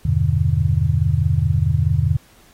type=chord; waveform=sine; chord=E minor seventh; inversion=none; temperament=just; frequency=82.41 / 98.89 / 123.61 / 148.33 Hz; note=E2 / G2 / B2 / D3; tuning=0 / +16 / +2 / +18 cents; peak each=-20 dBFS; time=0.05-2.17 s; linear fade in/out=5 ms; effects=pink hiss -52 dBFS RMS until 2.53 s + AAC 48 kbps